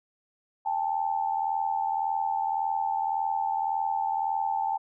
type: tone pair together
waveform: sine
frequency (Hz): 798.2 / 880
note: G5 / A5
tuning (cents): +31 / 0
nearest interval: major second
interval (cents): 169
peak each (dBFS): -28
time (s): 0.65-4.78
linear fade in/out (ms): 20
effects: none